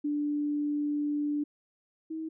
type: tone pair in turn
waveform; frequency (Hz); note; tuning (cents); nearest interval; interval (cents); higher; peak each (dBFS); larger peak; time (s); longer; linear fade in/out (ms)
sine; 293.7 / 319; D4 / D#4; 0 / +43; minor second; 143; second; -27 / -33; first; 0.04-1.44 / 2.1-2.29; first; 10
effects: none